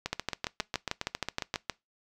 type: two click trains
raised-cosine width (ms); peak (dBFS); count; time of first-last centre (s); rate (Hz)
0.2; -14 / -12; 12 / 11; 0.06-1.559 / 0.13-1.697; 7.34 / 6.38
effects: noise-tail reverb RT60 0.2 s tail -22 dB re dry